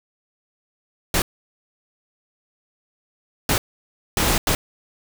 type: noise bursts at uneven times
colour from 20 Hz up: pink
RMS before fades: -19 dBFS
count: 4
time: 1.14-1.22 / 3.49-3.58 / 4.17-4.38 / 4.47-4.55 s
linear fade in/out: 2 ms
effects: none